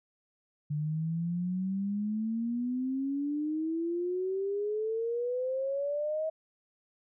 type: exponential sweep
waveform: sine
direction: up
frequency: 147 to 640 Hz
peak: -29 dBFS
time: 0.7-6.3 s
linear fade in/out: 10 ms
effects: none